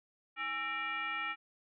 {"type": "tone with frequency modulation", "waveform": "sine", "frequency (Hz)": 1845, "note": "A#6", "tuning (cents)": -18, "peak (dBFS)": -34, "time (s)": [0.36, 1.36], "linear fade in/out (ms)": 50, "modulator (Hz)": 509, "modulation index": 1.6, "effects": []}